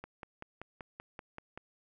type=click train; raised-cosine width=0.5 ms; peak=-28 dBFS; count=9; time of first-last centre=0.04-1.576 s; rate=5.21 Hz; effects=none